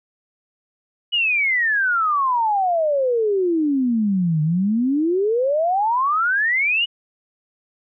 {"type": "exponential two-way sweep", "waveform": "sine", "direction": "down then up", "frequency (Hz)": [2960, 150, 2960], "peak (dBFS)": -16, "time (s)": [1.12, 6.86], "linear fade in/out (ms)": 20, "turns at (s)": 4.42, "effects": []}